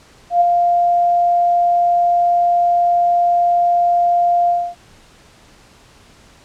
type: tone with ADSR envelope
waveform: sine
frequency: 698.5 Hz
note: F5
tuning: in tune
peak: -7 dBFS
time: 0.3-4.75 s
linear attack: 110 ms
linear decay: 13 ms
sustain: -4 dB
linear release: 260 ms
effects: pink hiss -47 dBFS RMS until 6.44 s + low-pass 8000 Hz 12 dB/octave